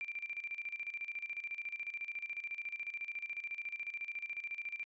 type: tone with tremolo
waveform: sine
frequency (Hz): 2363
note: D7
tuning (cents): +10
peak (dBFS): -37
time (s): 0.01-4.84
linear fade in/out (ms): 0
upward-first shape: square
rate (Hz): 14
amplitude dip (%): 75
effects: resampled to 16000 Hz